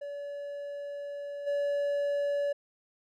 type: tone with level steps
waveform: triangle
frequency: 572 Hz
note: D5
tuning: 46 cents flat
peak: -34 / -25 dBFS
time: 0.01-2.53 s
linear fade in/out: 10 ms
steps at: 1.46 s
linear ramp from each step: 20 ms
effects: none